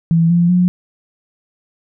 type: tone with pitch steps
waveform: sine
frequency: 165.8 / 172.44 / 179.35 Hz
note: E3 / F3 / F3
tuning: +10 / -22 / +46 cents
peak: -9 dBFS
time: 0.11-0.68 s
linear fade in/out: 0 ms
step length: 190 ms
effects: none